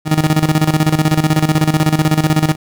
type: tone with tremolo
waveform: 30% pulse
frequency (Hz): 155.56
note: D#3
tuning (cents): 0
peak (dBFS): -6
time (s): 0.05-2.56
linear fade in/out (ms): 50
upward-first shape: square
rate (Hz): 16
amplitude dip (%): 75
effects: none